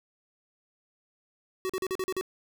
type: tone bursts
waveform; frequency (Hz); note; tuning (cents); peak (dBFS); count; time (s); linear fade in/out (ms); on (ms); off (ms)
square; 375.3; F#4; +25; -29; 7; 1.65-2.211; 0; 45; 41
effects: none